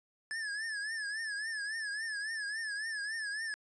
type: tone with vibrato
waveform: square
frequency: 1723 Hz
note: A6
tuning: 37 cents flat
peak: -36 dBFS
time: 0.31-3.54 s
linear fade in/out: 0 ms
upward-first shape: triangle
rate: 3.6 Hz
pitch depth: 120 cents each way
effects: resampled to 22050 Hz